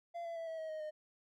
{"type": "tone with pitch steps", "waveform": "triangle", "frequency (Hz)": [685, 672.5, 660.1, 648, 636.2, 624.5, 613.1], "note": ["F5", "E5", "E5", "E5", "D#5", "D#5", "D#5"], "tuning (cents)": [-34, 34, 2, -30, 38, 6, -26], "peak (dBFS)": -38, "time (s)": [0.14, 0.91], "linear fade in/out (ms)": 20, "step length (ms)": 110, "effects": []}